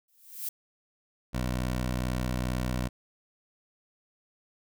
violet noise with exponential growth, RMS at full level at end -31 dBFS, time 0.08-0.49 s, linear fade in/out 5 ms, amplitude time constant 88 ms
15% pulse tone, 62.3 Hz, B1, 16 cents sharp, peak -22 dBFS, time 1.33-2.89 s, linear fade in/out 20 ms
effects none

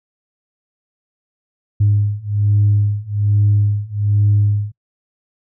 sine beating tone pair, 102.5 / 103.7 Hz, G#2 / G#2, -22 / -2 cents, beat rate 1.2 Hz, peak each -15 / -14 dBFS, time 1.8-4.72 s, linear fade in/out 10 ms, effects noise-tail reverb RT60 0.1 s tail -25 dB re dry + tanh soft clip ceiling -6 dBFS

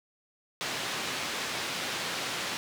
white band-pass noise, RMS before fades -34 dBFS, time 0.61-2.57 s, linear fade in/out 0 ms, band 130 to 4200 Hz, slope 12 dB/octave, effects none

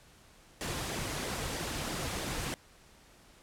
pink noise with flanger, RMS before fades -36 dBFS, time 0.61-2.54 s, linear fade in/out 0 ms, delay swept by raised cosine 0.72 to 5.32 ms, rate 3.1 Hz, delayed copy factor -0.5, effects pink hiss -59 dBFS RMS until 3.42 s + low-pass 11000 Hz 12 dB/octave

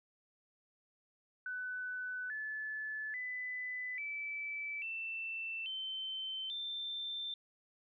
sine tone with pitch steps, 1499 / 1731.9 / 2001 / 2312 / 2671 / 3086 / 3565 Hz, F#6 / A6 / B6 / D7 / E7 / G7 / A7, +22 / -28 / +22 / -28 / +22 / -28 / +22 cents, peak -38 dBFS, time 1.46-7.34 s, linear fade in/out 2 ms, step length 840 ms, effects none

